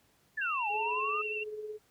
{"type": "exponential two-way sweep", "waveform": "sine", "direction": "down then up", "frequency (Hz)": [1797, 803, 1267], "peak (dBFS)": -31, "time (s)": [0.37, 1.22], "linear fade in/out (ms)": 10, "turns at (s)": 0.69}
{"type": "tone with vibrato", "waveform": "sine", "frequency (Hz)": 2710, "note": "E7", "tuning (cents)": 47, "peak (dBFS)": -34, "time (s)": [0.41, 1.44], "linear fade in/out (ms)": 10, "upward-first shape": "triangle", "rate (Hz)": 11, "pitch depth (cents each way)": 39}
{"type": "tone with tremolo", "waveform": "sine", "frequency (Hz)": 426.1, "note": "G#4", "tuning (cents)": 44, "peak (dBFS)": -35, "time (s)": [0.69, 1.79], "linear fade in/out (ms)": 50, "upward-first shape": "triangle", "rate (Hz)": 18, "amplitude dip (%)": 55}
{"effects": ["pink hiss -68 dBFS RMS until 1.9 s", "high-pass 60 Hz 12 dB/octave"]}